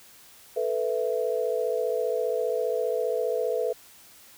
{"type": "chord", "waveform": "sine", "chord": "A suspended second", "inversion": "none", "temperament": "just", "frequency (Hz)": [440, 495, 660], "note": ["A4", "B4", "E5"], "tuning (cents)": [0, 4, 2], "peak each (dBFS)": [-28, -27, -31], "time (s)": [0.56, 3.73], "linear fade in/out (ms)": 10, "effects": ["white hiss -52 dBFS RMS until 4.37 s"]}